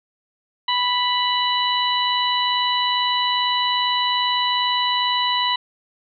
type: harmonic tone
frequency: 987.8 Hz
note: B5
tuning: in tune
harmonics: 1 / 2 / 3 / 4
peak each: -21 / -27 / -23 / -24 dBFS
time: 0.68-5.56 s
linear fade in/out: 5 ms
effects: none